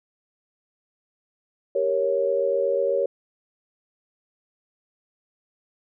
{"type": "chord", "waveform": "sine", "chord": "G diminished", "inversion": "none", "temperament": "equal", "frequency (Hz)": [392, 466.2, 554.4], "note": ["G4", "Bb4", "Db5"], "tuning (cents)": [0, 0, 0], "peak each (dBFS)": [-27, -25, -22], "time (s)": [1.75, 3.06], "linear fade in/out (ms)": 5, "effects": []}